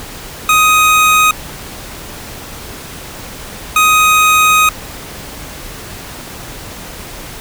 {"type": "tone bursts at uneven times", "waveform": "25% pulse", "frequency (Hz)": 1252, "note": "D#6", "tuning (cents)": 10, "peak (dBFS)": -3, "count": 2, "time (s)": [[0.49, 1.31], [3.76, 4.69]], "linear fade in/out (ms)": 2, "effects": ["pink hiss -29 dBFS RMS until 7.4 s"]}